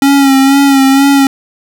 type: tone with vibrato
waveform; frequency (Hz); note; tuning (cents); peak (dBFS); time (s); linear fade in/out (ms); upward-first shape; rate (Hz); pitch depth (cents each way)
square; 273.8; C#4; -21; -5; 0.02-1.27; 2; sine; 2.1; 38
effects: none